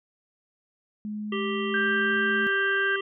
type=tone with pitch glide; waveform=sine; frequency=210.9 to 216 Hz; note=G#3 to A3; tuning=+27 to -32 cents; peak=-30 dBFS; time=1.05-2.47 s; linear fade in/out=0 ms; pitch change=+41 cents; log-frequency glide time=1.34-2.15 s
type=harmonic tone; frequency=392 Hz; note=G4; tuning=in tune; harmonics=1 / 3 / 5 / 7 / 8; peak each=-29 / -34 / -36 / -37 / -38 dBFS; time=1.32-3.01 s; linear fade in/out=5 ms
type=tone; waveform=sine; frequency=1581 Hz; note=G6; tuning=14 cents sharp; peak=-23 dBFS; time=1.74-2.96 s; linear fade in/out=2 ms
effects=none